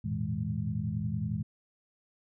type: tone cluster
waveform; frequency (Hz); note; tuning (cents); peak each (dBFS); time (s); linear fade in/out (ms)
sine; 85.5 / 109.1 / 119.9 / 160.7 / 206.8; F2 / A2 / A#2 / E3 / G#3; -36 / -14 / +49 / -44 / -7; -40 / -35 / -37 / -35 / -36; 0.04-1.43; 10
effects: none